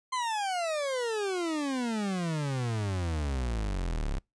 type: exponential sweep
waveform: 40% pulse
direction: down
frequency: 1046.5 to 32.5 Hz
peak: -28 dBFS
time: 0.12-4.19 s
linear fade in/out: 10 ms
effects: noise-tail reverb RT60 0.2 s tail -26 dB re dry + resampled to 22050 Hz